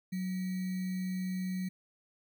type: tone with sample-and-hold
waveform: sine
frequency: 185 Hz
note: F#3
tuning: in tune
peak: -32 dBFS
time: 0.12-1.69 s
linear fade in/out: 10 ms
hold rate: 2100 Hz
effects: none